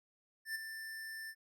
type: tone with ADSR envelope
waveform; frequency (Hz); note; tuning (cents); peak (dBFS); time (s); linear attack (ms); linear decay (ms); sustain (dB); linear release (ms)
square; 1775; A6; +15; -36; 0.45-1.35; 100; 17; -8; 59
effects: none